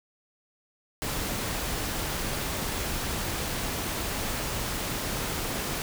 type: noise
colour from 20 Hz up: pink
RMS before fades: -31 dBFS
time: 1.02-5.82 s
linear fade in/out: 0 ms
effects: none